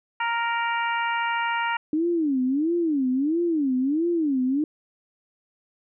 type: harmonic tone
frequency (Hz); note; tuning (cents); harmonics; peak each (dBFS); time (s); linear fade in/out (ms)
466.2; A#4; 0; 2 / 3 / 4 / 5 / 6; -25 / -29 / -31 / -33 / -35; 0.2-1.77; 5
type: tone with vibrato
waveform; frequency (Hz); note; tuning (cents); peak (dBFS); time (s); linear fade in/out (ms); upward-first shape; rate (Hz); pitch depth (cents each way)
sine; 296.6; D4; +17; -20; 1.93-4.64; 2; sine; 1.5; 270
effects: none